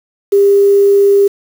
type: tone with quantisation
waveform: sine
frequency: 400.3 Hz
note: G4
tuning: 36 cents sharp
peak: -5 dBFS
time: 0.32-1.28 s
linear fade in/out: 10 ms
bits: 5
effects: none